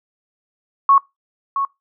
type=tone with echo; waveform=sine; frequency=1104 Hz; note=C#6; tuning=7 cents flat; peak=-8 dBFS; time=0.89-0.98 s; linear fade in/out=2 ms; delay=670 ms; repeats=1; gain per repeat=-9 dB; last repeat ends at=1.65 s; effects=noise-tail reverb RT60 0.2 s tail -23 dB re dry